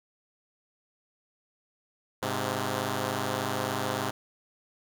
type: tone pair together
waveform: 5% pulse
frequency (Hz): 103.45 / 130.2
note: G#2 / C3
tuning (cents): -6 / -8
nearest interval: major third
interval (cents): 398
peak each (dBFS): -20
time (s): 2.22-4.11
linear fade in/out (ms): 10
effects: none

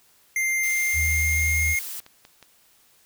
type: tone with pitch glide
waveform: square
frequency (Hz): 2098 to 2137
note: C7 to C7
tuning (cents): +4 to +36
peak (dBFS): -22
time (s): 0.36-1.79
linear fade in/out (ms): 2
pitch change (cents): +32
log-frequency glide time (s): 0.59-1.67
type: noise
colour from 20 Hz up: blue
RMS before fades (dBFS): -34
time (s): 0.63-2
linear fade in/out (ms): 2
type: tone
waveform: sine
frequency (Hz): 79.4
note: D#2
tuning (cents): +36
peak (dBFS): -24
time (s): 0.93-1.76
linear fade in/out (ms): 50
type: clicks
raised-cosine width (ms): 0.2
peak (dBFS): -28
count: 4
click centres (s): 2.002 / 2.064 / 2.251 / 2.427
effects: white hiss -59 dBFS RMS until 3.05 s

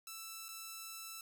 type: tone with dropouts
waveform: 5% pulse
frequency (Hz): 1324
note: E6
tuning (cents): +7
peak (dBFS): -34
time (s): 0.07-1.21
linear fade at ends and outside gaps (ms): 2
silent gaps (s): 0.484-0.488
effects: none

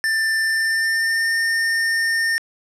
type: tone with pitch glide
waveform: square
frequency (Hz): 1780 to 1818.5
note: A6 to A#6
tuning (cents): +20 to -43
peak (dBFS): -18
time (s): 0.04-2.38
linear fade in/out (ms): 0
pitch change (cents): +37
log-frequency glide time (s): 0.39-1.37
effects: low-pass 10000 Hz 12 dB/octave

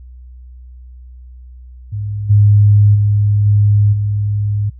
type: tone with level steps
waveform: sine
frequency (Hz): 103.4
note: G#2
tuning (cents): -7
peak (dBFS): -18 / -5 / -9 / -7 / -13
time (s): 1.92-4.7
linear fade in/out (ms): 10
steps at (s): 2.29 / 2.94 / 3.45 / 3.92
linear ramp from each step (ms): 20
effects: added 62 Hz sine -33 dBFS peak until 4.79 s

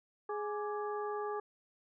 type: harmonic tone with a mistuned harmonic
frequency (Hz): 417.3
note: G#4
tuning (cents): +8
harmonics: 1 / 2 / 3 / 4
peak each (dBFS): -37 / -41 / -42 / -51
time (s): 0.29-1.4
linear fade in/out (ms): 5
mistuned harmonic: 3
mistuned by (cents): -110
effects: none

